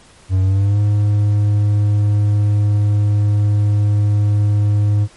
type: tone with pitch glide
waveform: triangle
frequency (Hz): 94.4 to 103.54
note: F#2 to G#2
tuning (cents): +35 to -5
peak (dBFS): -9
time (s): 0.29-5.08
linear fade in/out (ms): 50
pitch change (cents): +160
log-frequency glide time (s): 0.42-0.79
effects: pink hiss -46 dBFS RMS until 5.16 s + MP3 48 kbps